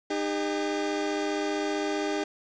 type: tone pair together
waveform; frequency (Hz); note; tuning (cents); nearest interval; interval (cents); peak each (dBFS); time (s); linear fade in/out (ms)
30% pulse; 306.7 / 402; D#4 / G4; -25 / +44; perfect fourth; 469; -27; 0.1-2.24; 5
effects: resampled to 16000 Hz + 8-bit